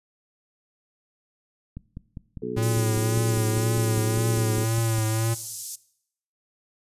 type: click train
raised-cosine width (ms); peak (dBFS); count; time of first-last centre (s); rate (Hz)
5; -23; 17; 1.77-4.983; 4.98
type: harmonic tone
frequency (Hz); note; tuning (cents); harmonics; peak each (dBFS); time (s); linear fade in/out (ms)
61; B1; -21; 2 / 3 / 4 / 5 / 6 / 7; -41 / -36 / -34 / -40 / -34 / -31; 2.42-4.65; 5
type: tone with vibrato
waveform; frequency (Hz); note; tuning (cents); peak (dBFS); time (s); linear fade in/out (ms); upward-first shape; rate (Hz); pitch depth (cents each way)
square; 112.1; A2; +33; -23; 2.56-5.35; 20; triangle; 1.9; 48
type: band-pass noise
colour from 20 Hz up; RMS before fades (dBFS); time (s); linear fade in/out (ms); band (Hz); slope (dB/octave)
pink; -36; 2.62-5.76; 10; 6000 to 12000; 24
effects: noise-tail reverb RT60 0.7 s tail -20 dB re dry + resampled to 32000 Hz